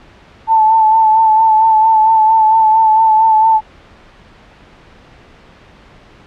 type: tone with vibrato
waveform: sine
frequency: 880 Hz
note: A5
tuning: in tune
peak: -6 dBFS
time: 0.47-3.61 s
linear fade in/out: 50 ms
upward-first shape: sine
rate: 4.4 Hz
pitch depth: 31 cents each way
effects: pink hiss -42 dBFS RMS until 6.26 s + low-pass 3000 Hz 12 dB/octave